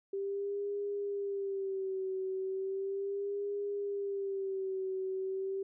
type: tone with vibrato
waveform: sine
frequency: 392 Hz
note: G4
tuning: in tune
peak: -33 dBFS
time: 0.13-5.63 s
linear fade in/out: 5 ms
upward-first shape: sine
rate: 0.36 Hz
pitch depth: 60 cents each way
effects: none